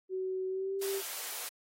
sine tone with pitch glide, 375.4 to 392.2 Hz, F#4 to G4, +25 to +1 cents, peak -32 dBFS, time 0.09-1.02 s, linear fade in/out 50 ms, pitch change +76 cents, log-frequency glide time 0.48-0.79 s
white high-pass noise, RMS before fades -40 dBFS, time 0.81-1.49 s, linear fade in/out 10 ms, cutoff 430 Hz, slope 24 dB/octave
effects AAC 48 kbps

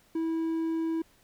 triangle tone, 325.9 Hz, E4, 20 cents flat, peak -25 dBFS, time 0.15-1.02 s, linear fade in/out 5 ms, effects pink hiss -63 dBFS RMS until 1.23 s

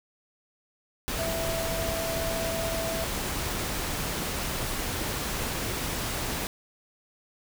sine tone in noise, 659.3 Hz, E5, in tune, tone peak -31 dBFS, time 1.19-3.04 s, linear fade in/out 0 ms, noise pink, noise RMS -31 dBFS, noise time 1.08-6.47 s, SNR -3 dB, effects none

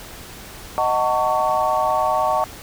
sine chord, D# half-diminished seventh, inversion none, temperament just, 622.3 / 746.7 / 896 / 1120.1 Hz, D#5 / F#5 / A5 / C#6, 0 / +16 / +31 / +18 cents, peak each -22 dBFS, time 0.78-2.44 s, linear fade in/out 0 ms, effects pink hiss -38 dBFS RMS until 2.62 s

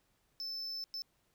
triangle tone bursts at uneven times, 5274 Hz, E8, in tune, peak -37 dBFS, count 2, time 0.4-0.84 / 0.94-1.02 s, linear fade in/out 0 ms, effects pink hiss -75 dBFS RMS until 1.34 s

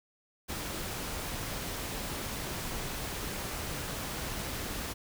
pink noise, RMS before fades -37 dBFS, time 0.48-4.94 s, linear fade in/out 20 ms, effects none

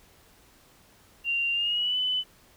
sine tone with pitch glide, 2773 to 3007 Hz, F7 to F#7, -13 to +27 cents, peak -24 dBFS, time 1.24-2.24 s, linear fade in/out 50 ms, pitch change +140 cents, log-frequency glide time 1.52-1.98 s, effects pink hiss -58 dBFS RMS until 2.56 s

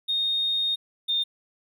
triangle tone pair in turn, 3698 / 3639 Hz, A#7 / A#7, -15 / -42 cents, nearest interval unison, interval 27 cents, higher first, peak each -19 / -18 dBFS, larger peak second, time 0.08-0.76 / 1.08-1.24 s, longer first, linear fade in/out 20 ms, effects tanh soft clip ceiling -20 dBFS

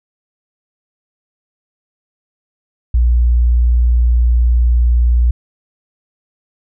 sine tone, 59.7 Hz, A#1, 42 cents sharp, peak -8 dBFS, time 2.94-5.31 s, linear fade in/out 5 ms, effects none

